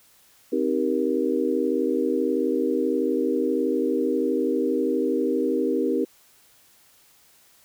sine chord, C minor seventh, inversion none, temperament just, 261.6 / 314 / 392.4 / 470.9 Hz, C4 / Eb4 / G4 / Bb4, 0 / +16 / +2 / +18 cents, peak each -26 dBFS, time 0.52-6.05 s, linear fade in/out 10 ms, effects white hiss -57 dBFS RMS until 7.64 s

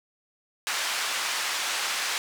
pink band-pass noise, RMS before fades -29 dBFS, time 0.67-2.18 s, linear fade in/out 0 ms, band 1200 to 7800 Hz, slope 12 dB/octave, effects none

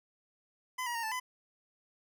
25% pulse tone with pitch steps, 1014 / 956 / 924 / 880 / 1008 Hz, B5 / A#5 / A#5 / A5 / B5, +45 / +43 / -16 / 0 / +35 cents, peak -30 dBFS, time 0.78-1.2 s, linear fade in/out 10 ms, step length 84 ms, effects none

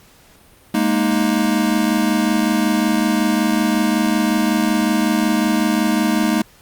square chord, Ab suspended second, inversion none, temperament equal, 207.7 / 233.1 / 311.1 Hz, Ab3 / Bb3 / Eb4, 0 / 0 / 0 cents, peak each -20 dBFS, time 0.74-6.42 s, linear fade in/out 5 ms, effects pink hiss -49 dBFS RMS until 6.61 s + Opus 48 kbps

